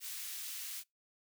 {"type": "high-pass noise", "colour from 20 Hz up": "white", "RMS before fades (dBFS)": -43, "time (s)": [0, 0.84], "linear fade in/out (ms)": 50, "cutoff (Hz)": 2100, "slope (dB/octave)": 12, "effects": ["noise-tail reverb RT60 0.2 s tail -26 dB re dry"]}